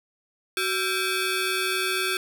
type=ring-modulated tone; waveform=15% pulse; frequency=976 Hz; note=B5; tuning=21 cents flat; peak=-14 dBFS; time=0.57-2.17 s; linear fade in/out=2 ms; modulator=602 Hz; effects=none